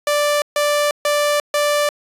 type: tone bursts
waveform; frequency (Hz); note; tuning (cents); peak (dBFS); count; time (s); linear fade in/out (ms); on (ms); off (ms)
sawtooth; 587.3; D5; 0; -11; 4; 0.07-1.89; 2; 350; 140
effects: resampled to 32000 Hz